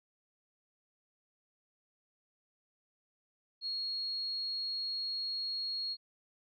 sine tone, 4300 Hz, C8, 47 cents sharp, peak -34 dBFS, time 3.61-5.97 s, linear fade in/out 50 ms, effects none

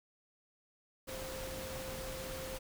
sine tone in noise, 524 Hz, C5, 2 cents sharp, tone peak -44 dBFS, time 1.07-2.59 s, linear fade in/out 20 ms, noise pink, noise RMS -44 dBFS, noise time 1.07-2.59 s, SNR -3 dB, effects none

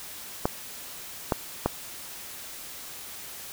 clicks, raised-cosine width 1 ms, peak -8 dBFS, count 3, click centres 0.455 / 1.322 / 1.66 s, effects white hiss -41 dBFS RMS until 3.52 s

